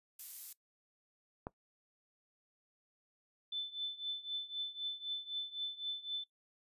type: noise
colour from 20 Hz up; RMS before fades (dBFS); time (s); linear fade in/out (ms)
violet; -45; 0.19-0.53; 5
type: click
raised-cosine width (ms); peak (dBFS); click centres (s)
1; -26; 1.469
type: tone with tremolo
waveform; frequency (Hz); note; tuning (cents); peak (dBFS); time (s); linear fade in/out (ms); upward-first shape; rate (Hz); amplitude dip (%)
sine; 3520; A7; 0; -34; 3.52-6.24; 5; triangle; 3.9; 90
effects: noise-tail reverb RT60 0.1 s tail -20 dB re dry + resampled to 32000 Hz